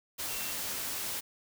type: tone in noise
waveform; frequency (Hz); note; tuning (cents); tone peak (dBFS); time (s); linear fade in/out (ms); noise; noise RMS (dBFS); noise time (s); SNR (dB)
sine; 2708; E7; +46; -45; 0.27-0.53; 20; white; -36; 0.18-1.21; -12
effects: none